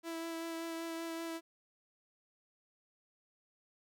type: tone with vibrato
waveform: sawtooth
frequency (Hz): 330.3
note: E4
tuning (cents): +4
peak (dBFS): -35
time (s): 0.03-1.41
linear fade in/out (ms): 50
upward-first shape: sine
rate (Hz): 5.2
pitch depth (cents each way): 13
effects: none